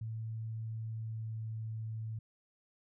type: tone with pitch glide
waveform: sine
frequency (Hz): 111.6 to 110.77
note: A2 to A2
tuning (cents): +25 to +12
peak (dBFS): -37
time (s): 0.01-2.19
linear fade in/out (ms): 5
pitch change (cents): -13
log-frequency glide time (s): 0.87-1.43
effects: none